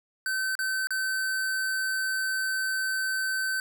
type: tone with dropouts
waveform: square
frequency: 1536 Hz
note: G6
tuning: 36 cents flat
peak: -27 dBFS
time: 0.26-3.6 s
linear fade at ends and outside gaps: 1 ms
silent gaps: 0.553-0.59 / 0.871-0.906 s
effects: none